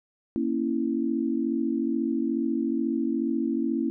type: chord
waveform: sine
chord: A# diminished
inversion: none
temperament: equal with one note detuned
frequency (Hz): 233.1 / 275.4 / 329.6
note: A#3 / C#4 / E4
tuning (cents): 0 / -11 / 0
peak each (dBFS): -28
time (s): 0.36-3.9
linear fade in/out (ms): 0
effects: none